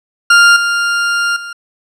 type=tone with level steps; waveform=40% pulse; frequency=1400 Hz; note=F6; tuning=4 cents sharp; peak=-3 / -11 / -23 dBFS; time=0.3-1.53 s; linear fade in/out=5 ms; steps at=0.56 / 1.36 s; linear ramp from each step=5 ms; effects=low-pass 8000 Hz 12 dB/octave